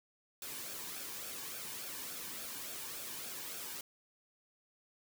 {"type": "noise with flanger", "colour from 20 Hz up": "white", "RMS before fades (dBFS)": -44, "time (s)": [0.42, 3.81], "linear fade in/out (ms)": 2, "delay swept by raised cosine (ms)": [0.99, 1.54], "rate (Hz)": 3.5, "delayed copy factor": -0.5, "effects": []}